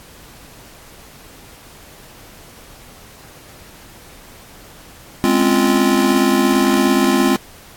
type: chord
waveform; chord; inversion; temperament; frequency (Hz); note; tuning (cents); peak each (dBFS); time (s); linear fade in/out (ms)
square; Db major seventh; second; just; 207.9 / 259.9 / 277.2 / 346.5; Ab3 / C4 / Db4 / F4; +2 / -11 / 0 / -14; -19 / -17 / -22 / -18; 5.24-7.36; 0
effects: pink hiss -42 dBFS RMS until 7.76 s + AAC 64 kbps